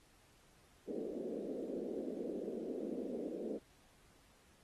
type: band-pass noise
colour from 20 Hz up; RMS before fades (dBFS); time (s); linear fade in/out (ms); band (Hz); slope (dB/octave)
white; -42; 0.87-3.59; 20; 210 to 520; 48
effects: pink hiss -68 dBFS RMS until 4.63 s + AAC 32 kbps